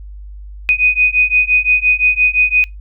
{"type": "beating tone pair", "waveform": "sine", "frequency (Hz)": [2489, 2494.8], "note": ["D#7", "D#7"], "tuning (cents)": [0, 4], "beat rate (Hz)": 5.8, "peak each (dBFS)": -13, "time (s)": [0.69, 2.64], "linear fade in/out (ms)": 0, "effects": ["noise-tail reverb RT60 0.2 s tail -25 dB re dry", "added 50 Hz sine -29 dBFS peak until 2.8 s"]}